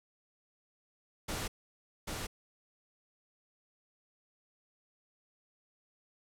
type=noise with echo; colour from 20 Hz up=pink; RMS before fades=-37 dBFS; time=1.28-1.48 s; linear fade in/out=10 ms; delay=790 ms; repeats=1; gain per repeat=-2 dB; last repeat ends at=2.27 s; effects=low-pass 12000 Hz 12 dB/octave